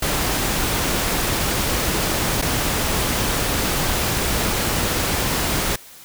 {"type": "noise with dropouts", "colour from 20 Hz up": "pink", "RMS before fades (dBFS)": -21, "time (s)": [0.02, 5.76], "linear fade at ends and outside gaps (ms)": 5, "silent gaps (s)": [2.416, 2.422], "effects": ["white hiss -43 dBFS RMS until 6.04 s"]}